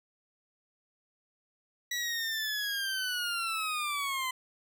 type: linear sweep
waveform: 20% pulse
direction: down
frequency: 1951 to 1018 Hz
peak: -26 dBFS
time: 1.91-4.31 s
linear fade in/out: 5 ms
effects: none